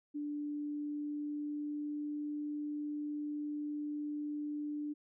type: tone with pitch glide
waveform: sine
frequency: 293.7 to 296.1 Hz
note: D4 to D4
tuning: 0 to +14 cents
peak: -36 dBFS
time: 0.14-4.94 s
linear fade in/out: 20 ms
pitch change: +14 cents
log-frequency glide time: 0.25-2.35 s
effects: none